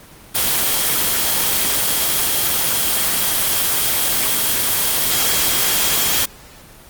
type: tone in noise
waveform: sine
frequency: 3256 Hz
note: G#7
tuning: 35 cents flat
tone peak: -27 dBFS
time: 0.34-6.26 s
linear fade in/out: 20 ms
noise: white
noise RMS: -17 dBFS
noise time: 0.34-6.26 s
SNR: -13 dB
effects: pink hiss -42 dBFS RMS until 6.89 s + Opus 24 kbps